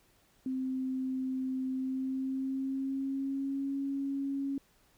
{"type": "tone with pitch glide", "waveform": "sine", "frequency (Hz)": [260.6, 275.9], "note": ["C4", "C#4"], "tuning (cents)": [-7, -8], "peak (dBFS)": -31, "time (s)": [0.46, 4.58], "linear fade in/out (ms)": 2, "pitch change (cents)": 99, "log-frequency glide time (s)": [1.71, 3.76], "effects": ["pink hiss -67 dBFS RMS until 4.97 s"]}